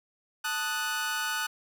sawtooth chord, D# diminished, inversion second, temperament equal, 880 / 1244.5 / 1480 Hz, A5 / D#6 / F#6, 0 / 0 / 0 cents, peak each -33 / -32 / -27 dBFS, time 0.44-1.47 s, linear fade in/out 10 ms, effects none

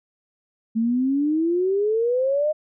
sine exponential sweep, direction up, 220 to 622.3 Hz, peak -18 dBFS, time 0.75-2.53 s, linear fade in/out 20 ms, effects none

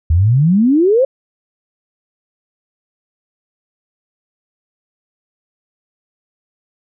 sine exponential sweep, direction up, 76 to 554.4 Hz, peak -8 dBFS, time 0.1-1.05 s, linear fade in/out 5 ms, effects none

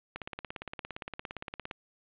click train, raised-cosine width 0.3 ms, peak -21 dBFS, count 28, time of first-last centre 0.16-1.712 s, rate 17.4 Hz, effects resampled to 8000 Hz + 8-bit

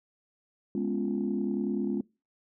sine chord, C# dominant seventh, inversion second, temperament equal, 207.7 / 246.9 / 277.2 / 349.2 Hz, G#3 / B3 / C#4 / E#4, 0 / 0 / 0 / 0 cents, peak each -30 / -33 / -33 / -33 dBFS, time 0.75-2.01 s, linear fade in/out 2 ms, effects noise-tail reverb RT60 0.3 s tail -24 dB re dry + tanh soft clip ceiling -19 dBFS

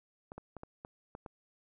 clicks, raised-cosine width 1 ms, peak -30 dBFS, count 7, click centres 0.319 / 0.38 / 0.567 / 0.634 / 0.849 / 1.151 / 1.262 s, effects none

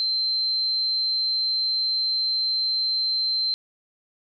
sine tone, 4113 Hz, C8, 30 cents flat, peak -21 dBFS, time 0-3.54 s, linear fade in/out 0 ms, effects none

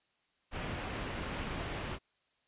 pink low-pass noise, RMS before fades -39 dBFS, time 0.51-1.99 s, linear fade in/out 50 ms, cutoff 3300 Hz, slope 24 dB/octave, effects white hiss -75 dBFS RMS until 2.47 s + resampled to 8000 Hz

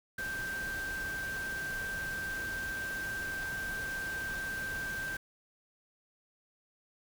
sine tone in noise, 1568 Hz, G6, in tune, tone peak -35 dBFS, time 0.18-5.17 s, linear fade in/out 5 ms, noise pink, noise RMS -44 dBFS, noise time 0.18-5.17 s, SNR +6 dB, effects none

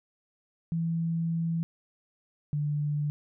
sine tone pair in turn, 165.7 / 147.62 Hz, E3 / D3, +9 / +9 cents, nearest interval major second, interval 200 cents, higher first, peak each -26 dBFS, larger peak neither, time 0.72-1.63 / 2.53-3.1 s, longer first, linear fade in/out 0 ms, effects none

